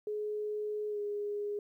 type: tone with pitch glide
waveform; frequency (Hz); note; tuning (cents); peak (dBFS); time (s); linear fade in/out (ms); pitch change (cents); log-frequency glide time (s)
sine; 421.8 to 412.4; G#4 to G#4; +27 to -12; -33; 0.07-1.59; 2; -39; 0.89-0.99
effects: 12-bit